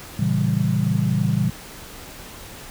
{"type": "chord", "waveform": "sine", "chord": "A# diminished seventh", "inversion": "none", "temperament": "equal with one note detuned", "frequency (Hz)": [115.07, 138.59, 164.81, 196], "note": ["A#2", "C#3", "E3", "G3"], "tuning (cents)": [-22, 0, 0, 0], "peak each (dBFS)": -23, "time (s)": [0.19, 1.5], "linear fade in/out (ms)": 5, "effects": ["pink hiss -39 dBFS RMS until 2.7 s"]}